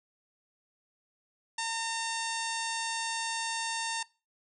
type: harmonic tone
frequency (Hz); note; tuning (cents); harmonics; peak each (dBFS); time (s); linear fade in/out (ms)
910; A#5; -42; 1 / 2 / 3 / 4 / 5 / 6 / 7 / 8 / 9 / 10; -35 / -38 / -40 / -41 / -42 / -43 / -43 / -44 / -45 / -45; 1.58-4.03; 5
effects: noise-tail reverb RT60 0.3 s tail -21 dB re dry